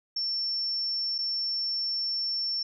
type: tone with dropouts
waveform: sine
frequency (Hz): 5420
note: E8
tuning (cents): +47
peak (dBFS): -27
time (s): 0.16-2.63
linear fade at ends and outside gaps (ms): 5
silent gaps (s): 1.182-1.186
effects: none